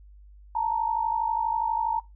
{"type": "tone pair together", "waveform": "sine", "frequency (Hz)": [880, 932.3], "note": ["A5", "A#5"], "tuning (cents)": [0, 0], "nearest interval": "minor second", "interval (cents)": 100, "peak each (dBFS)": [-27, -26], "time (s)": [0.55, 2], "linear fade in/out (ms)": 5, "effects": ["noise-tail reverb RT60 0.2 s tail -20 dB re dry", "added 50 Hz sine -47 dBFS peak until 2.15 s"]}